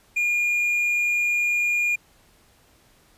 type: tone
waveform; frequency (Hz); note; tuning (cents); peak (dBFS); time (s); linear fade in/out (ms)
triangle; 2423; D#7; -47; -18; 0.16-1.96; 10
effects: pink hiss -58 dBFS RMS until 3.17 s + resampled to 32000 Hz